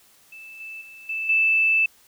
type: tone with level steps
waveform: sine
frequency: 2637 Hz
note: E7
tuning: in tune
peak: -39 / -34 / -41 / -25 / -16 dBFS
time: 0.32-1.86 s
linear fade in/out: 5 ms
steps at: 0.6 / 0.81 / 1.09 / 1.29 s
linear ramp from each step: 5 ms
effects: white hiss -56 dBFS RMS until 2.07 s